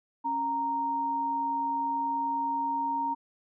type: tone pair together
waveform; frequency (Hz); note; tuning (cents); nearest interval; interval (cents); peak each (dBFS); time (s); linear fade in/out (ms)
sine; 276.4 / 929.7; C#4 / A#5; -5 / -5; octave + major sixth; 2100; -37 / -27; 0.24-3.15; 20
effects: none